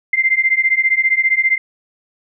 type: beating tone pair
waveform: sine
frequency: 2081 / 2096 Hz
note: C7 / C7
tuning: -10 / +2 cents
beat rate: 15 Hz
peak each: -15 dBFS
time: 0.13-1.58 s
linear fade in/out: 5 ms
effects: none